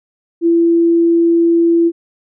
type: tone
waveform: sine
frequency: 336.6 Hz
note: E4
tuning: 36 cents sharp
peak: -8 dBFS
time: 0.41-1.92 s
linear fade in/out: 50 ms
effects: none